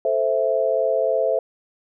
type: chord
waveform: sine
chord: A minor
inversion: none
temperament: equal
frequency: 440 / 523.3 / 659.3 Hz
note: A4 / C5 / E5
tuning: 0 / 0 / 0 cents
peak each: -24 / -21 / -21 dBFS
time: 0.05-1.39 s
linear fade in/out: 2 ms
effects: none